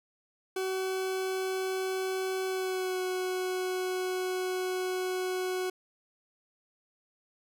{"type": "tone with pitch glide", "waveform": "40% pulse", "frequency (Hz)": [377.6, 369.2], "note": ["F#4", "F#4"], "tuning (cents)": [35, -4], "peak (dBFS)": -29, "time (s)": [0.56, 5.7], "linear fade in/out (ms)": 5, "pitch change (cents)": -39, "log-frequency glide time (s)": [2.46, 3.01], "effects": []}